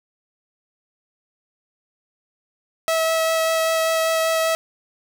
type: tone with vibrato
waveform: sawtooth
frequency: 648 Hz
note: E5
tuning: 30 cents flat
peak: -14 dBFS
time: 2.88-4.55 s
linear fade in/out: 0 ms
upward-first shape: sine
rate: 5.1 Hz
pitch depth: 8 cents each way
effects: none